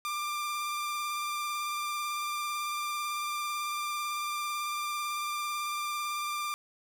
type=tone with vibrato; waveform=sawtooth; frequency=1189 Hz; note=D6; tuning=21 cents sharp; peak=-28 dBFS; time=0.05-6.54 s; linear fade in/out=0 ms; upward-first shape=sine; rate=18 Hz; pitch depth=16 cents each way; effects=none